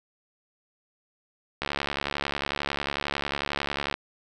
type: click train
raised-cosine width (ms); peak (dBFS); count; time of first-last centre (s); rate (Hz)
0.3; -11; 166; 1.62-3.941; 71.1
effects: none